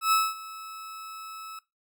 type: tone with ADSR envelope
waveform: 40% pulse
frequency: 1300 Hz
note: E6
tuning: 24 cents flat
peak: -18 dBFS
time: 0.01-1.59 s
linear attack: 110 ms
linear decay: 220 ms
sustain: -20 dB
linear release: 3 ms
effects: noise-tail reverb RT60 0.2 s tail -18 dB re dry